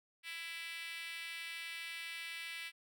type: tone with high-pass filter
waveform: 5% pulse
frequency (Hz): 332.2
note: E4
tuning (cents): +13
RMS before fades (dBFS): -45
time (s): 0.23-2.72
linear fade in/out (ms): 50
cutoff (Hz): 2200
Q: 2.6
effects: none